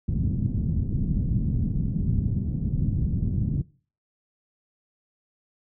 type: low-pass noise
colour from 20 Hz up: white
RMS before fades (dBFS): -25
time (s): 0.08-3.62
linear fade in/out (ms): 5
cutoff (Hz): 190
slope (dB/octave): 24
effects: noise-tail reverb RT60 0.4 s tail -21 dB re dry